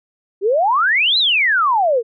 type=exponential two-way sweep; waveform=sine; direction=up then down; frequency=370.3 to 4137 to 437 Hz; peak=-12 dBFS; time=0.41-2.03 s; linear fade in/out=50 ms; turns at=1.18 s; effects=none

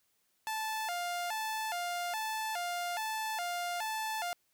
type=tone with vibrato; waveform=sawtooth; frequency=784 Hz; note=G5; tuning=in tune; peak=-30 dBFS; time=0.47-4.33 s; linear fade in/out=0 ms; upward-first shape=square; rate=1.2 Hz; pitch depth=190 cents each way; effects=white hiss -75 dBFS RMS until 4.53 s

